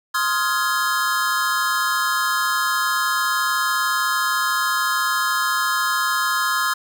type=chord; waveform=square; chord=F minor seventh; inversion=second; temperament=just; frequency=1047.7 / 1257.2 / 1396.9 / 1676.3 Hz; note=C6 / Eb6 / F6 / Ab6; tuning=+2 / +18 / 0 / +16 cents; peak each=-25 dBFS; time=0.14-6.74 s; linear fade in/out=10 ms; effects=none